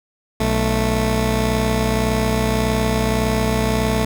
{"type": "tone pair together", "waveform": "15% pulse", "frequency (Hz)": [61.74, 220], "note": ["B1", "A3"], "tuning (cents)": [0, 0], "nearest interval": "octave + minor seventh", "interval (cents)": 2200, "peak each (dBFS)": -13, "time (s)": [0.4, 4.05], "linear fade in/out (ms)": 5, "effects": []}